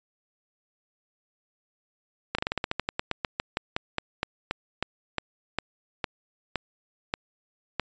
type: slowing click train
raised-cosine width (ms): 0.3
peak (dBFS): -10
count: 26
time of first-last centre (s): 2.35-7.797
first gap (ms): 35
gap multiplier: 1.13
effects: resampled to 16000 Hz